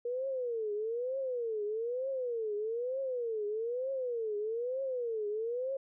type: tone with vibrato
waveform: sine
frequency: 472.6 Hz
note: A#4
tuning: 24 cents sharp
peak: -32 dBFS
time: 0.05-5.77 s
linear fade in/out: 5 ms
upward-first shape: triangle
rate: 1.1 Hz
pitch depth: 250 cents each way
effects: none